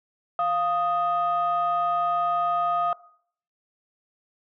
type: tone pair together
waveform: sine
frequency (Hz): 698.5 / 1244.6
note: F5 / D#6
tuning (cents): 0 / 0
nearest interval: minor seventh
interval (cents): 1000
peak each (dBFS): -23 / -23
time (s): 0.39-2.93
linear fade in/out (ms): 2
effects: noise-tail reverb RT60 0.6 s tail -20 dB re dry + tanh soft clip ceiling -16 dBFS